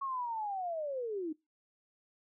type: linear sweep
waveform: sine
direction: down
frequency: 1108.7 to 298 Hz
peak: -34 dBFS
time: 0.01-1.33 s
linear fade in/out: 10 ms
effects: noise-tail reverb RT60 0.2 s tail -21 dB re dry